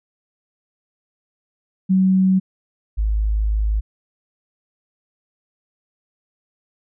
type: tone pair in turn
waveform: sine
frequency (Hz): 188.5 / 52.9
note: F#3 / G#1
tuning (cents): +32 / +33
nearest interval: octave + minor seventh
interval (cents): 2199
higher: first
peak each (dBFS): -12 / -16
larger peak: first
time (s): 1.89-2.4 / 2.97-3.81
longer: second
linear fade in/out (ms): 20
effects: none